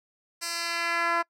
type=tone with band-pass filter sweep; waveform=10% pulse; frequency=339.3 Hz; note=F4; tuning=50 cents flat; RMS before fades=-28 dBFS; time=0.41-1.23 s; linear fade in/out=20 ms; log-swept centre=7100 to 1100 Hz; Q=1.1; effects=noise-tail reverb RT60 0.1 s tail -25 dB re dry